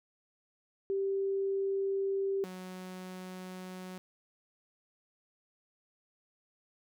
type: tone pair in turn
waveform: sine / sawtooth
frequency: 391 / 184.53 Hz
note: G4 / F#3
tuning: -4 / -4 cents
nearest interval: octave + minor second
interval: 1300 cents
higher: first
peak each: -29 / -38 dBFS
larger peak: first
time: 0.9-2.44 / 2.44-3.98 s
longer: neither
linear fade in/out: 0 ms
effects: none